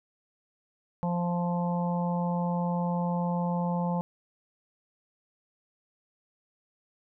harmonic tone, 174.61 Hz, F3, in tune, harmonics 1 / 3 / 4 / 5 / 6, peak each -27 / -35 / -40 / -34 / -42 dBFS, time 1.03-4.01 s, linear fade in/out 0 ms, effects none

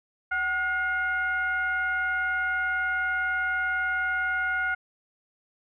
sine tone with frequency modulation, 1441 Hz, F#6, 46 cents flat, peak -24 dBFS, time 0.31-4.75 s, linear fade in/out 10 ms, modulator 687 Hz, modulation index 0.64, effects none

